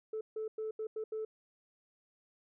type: tone bursts at uneven times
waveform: sine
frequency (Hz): 436.5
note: A4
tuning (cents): -14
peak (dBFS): -34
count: 6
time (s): 0.13-0.21 / 0.36-0.48 / 0.58-0.71 / 0.79-0.87 / 0.96-1.04 / 1.12-1.25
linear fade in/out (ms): 5
effects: tanh soft clip ceiling -32 dBFS